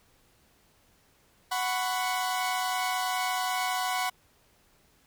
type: chord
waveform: sawtooth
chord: F# suspended fourth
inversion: none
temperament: equal with one note detuned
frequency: 740 / 996.4 / 1108.7 Hz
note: F#5 / B5 / C#6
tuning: 0 / +15 / 0 cents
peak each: -26 / -29 / -31 dBFS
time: 1.51-4.1 s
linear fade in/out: 10 ms
effects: pink hiss -64 dBFS RMS until 5.06 s